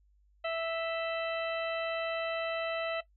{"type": "harmonic tone with a mistuned harmonic", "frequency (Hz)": 659, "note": "E5", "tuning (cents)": -1, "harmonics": [1, 2, 3, 4, 5, 6], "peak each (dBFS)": [-32, -39, -42, -41, -44, -48], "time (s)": [0.44, 3.01], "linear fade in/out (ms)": 10, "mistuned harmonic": 5, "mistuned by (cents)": -110, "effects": ["noise-tail reverb RT60 0.1 s tail -17 dB re dry", "added 50 Hz sine -63 dBFS peak until 3.16 s"]}